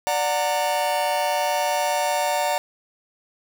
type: chord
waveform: 45% pulse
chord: D augmented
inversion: none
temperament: just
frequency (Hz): 587.3 / 734.2 / 917.7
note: D5 / F#5 / A#5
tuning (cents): 0 / -14 / -27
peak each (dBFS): -25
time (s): 0.07-2.58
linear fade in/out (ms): 0
effects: none